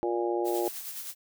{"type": "harmonic tone", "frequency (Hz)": 117.5, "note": "A#2", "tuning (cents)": 14, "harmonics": [3, 4, 5, 6, 7], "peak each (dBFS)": [-28, -34, -35, -40, -34], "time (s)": [0.03, 0.68], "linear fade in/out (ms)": 0}
{"type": "noise with tremolo", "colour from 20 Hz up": "blue", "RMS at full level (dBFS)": -37, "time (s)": [0.44, 1.15], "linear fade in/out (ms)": 50, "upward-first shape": "sine", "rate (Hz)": 9.6, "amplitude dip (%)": 45}
{"effects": []}